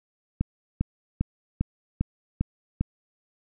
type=click train; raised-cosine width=5 ms; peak=-11 dBFS; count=7; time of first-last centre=0.41-2.81 s; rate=2.5 Hz; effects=none